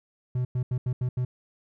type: tone bursts at uneven times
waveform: triangle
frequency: 125.3 Hz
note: B2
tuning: 25 cents sharp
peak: -22 dBFS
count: 6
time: 0.35-0.45 / 0.55-0.63 / 0.71-0.78 / 0.86-0.93 / 1.01-1.09 / 1.17-1.25 s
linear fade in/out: 5 ms
effects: none